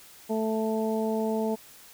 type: harmonic tone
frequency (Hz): 220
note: A3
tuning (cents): 0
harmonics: 1 / 2 / 3 / 4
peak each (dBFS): -28 / -29 / -33 / -36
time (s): 0.29-1.56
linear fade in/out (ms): 20
effects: white hiss -51 dBFS RMS until 1.93 s